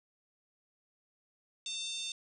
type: harmonic tone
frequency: 902 Hz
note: A5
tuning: 43 cents sharp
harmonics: 3 / 4 / 5 / 6 / 7 / 8 / 9 / 10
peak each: -46 / -38 / -48 / -50 / -46 / -52 / -49 / -55 dBFS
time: 1.66-2.12 s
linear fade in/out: 2 ms
effects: none